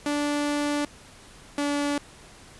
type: tone pair in turn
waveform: sawtooth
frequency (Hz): 291.9 / 288.2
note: D4 / D4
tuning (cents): -10 / -33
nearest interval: unison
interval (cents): 23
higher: first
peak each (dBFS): -20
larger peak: neither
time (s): 0.06-0.85 / 1.58-1.98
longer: first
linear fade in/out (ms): 2
effects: pink hiss -49 dBFS RMS until 2.59 s + resampled to 24000 Hz